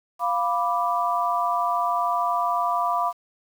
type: chord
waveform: sine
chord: B diminished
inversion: second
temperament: equal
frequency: 698.5 / 987.8 / 1174.7 Hz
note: F5 / B5 / D6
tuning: 0 / 0 / 0 cents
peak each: -25 dBFS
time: 0.19-3.13 s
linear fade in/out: 50 ms
effects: 8-bit